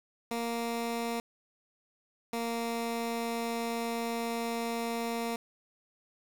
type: tone pair in turn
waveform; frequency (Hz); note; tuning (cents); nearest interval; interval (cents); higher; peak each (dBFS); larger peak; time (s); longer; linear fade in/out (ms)
15% pulse; 233.1 / 232.1; A#3 / A#3; 0 / -7; unison; 7; first; -25; neither; 0.31-1.2 / 2.33-5.36; second; 2
effects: 9-bit